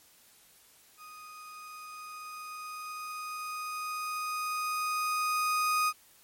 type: tone with level ramp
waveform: 35% pulse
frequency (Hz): 1243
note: D#6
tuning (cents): -2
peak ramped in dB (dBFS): -45 to -23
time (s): 0.97-5.93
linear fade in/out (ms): 50
effects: white hiss -60 dBFS RMS until 6.23 s + MP3 64 kbps